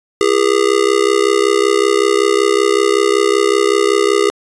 square tone with amplitude modulation, 406.4 Hz, G#4, 38 cents flat, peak -7 dBFS, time 0.21-4.3 s, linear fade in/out 0 ms, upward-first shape sine, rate 65.3 Hz, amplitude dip 95%, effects resampled to 22050 Hz

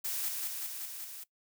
blue noise with echo, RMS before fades -35 dBFS, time 0.04-0.29 s, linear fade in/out 10 ms, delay 190 ms, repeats 5, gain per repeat -2 dB, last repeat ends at 1.24 s, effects noise-tail reverb RT60 0.1 s tail -19 dB re dry

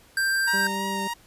square tone, 1578 Hz, G6, 11 cents sharp, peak -22 dBFS, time 0.17-0.67 s, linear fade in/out 2 ms
sawtooth tone with vibrato, 938 Hz, A#5, 11 cents sharp, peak -24 dBFS, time 0.47-1.14 s, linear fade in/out 10 ms, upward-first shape triangle, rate 3.2 Hz, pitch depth 25 cents each way
harmonic tone, 196 Hz, G3, in tune, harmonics 1 / 2 / 3, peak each -31 / -35 / -40 dBFS, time 0.53-1.08 s, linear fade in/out 10 ms
effects pink hiss -55 dBFS RMS until 1.26 s + resampled to 32000 Hz

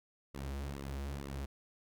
sawtooth tone with flanger, 69.3 Hz, C#2, in tune, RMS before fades -41 dBFS, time 0.34-1.46 s, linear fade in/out 10 ms, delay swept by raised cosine 1.2 to 7.1 ms, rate 2.2 Hz, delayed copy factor -0.8, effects none

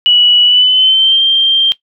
sine tone with pitch glide, 2939 to 3168 Hz, F#7 to G7, -12 to +18 cents, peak -5 dBFS, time 0.06-1.72 s, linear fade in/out 0 ms, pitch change +130 cents, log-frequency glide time 0.44-1.21 s, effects noise-tail reverb RT60 0.1 s tail -17 dB re dry

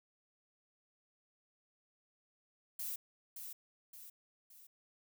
violet noise with echo, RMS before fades -41 dBFS, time 2.79-2.96 s, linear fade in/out 5 ms, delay 570 ms, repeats 3, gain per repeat -6 dB, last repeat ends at 4.67 s, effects none

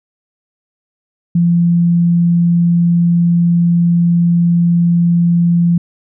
sine tone, 171.6 Hz, F3, 30 cents flat, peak -8 dBFS, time 1.35-5.78 s, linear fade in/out 5 ms, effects none

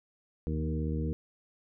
harmonic tone with a mistuned harmonic, 77.6 Hz, D#2, 4 cents flat, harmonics 1 / 2 / 3 / 4 / 5 / 6, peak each -32 / -34 / -38 / -39 / -46 / -41 dBFS, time 0.47-1.13 s, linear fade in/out 0 ms, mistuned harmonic 2, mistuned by +26 cents, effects none

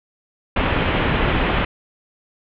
pink low-pass noise, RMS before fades -19 dBFS, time 0.56-1.65 s, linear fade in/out 5 ms, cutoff 3200 Hz, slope 48 dB/octave, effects none

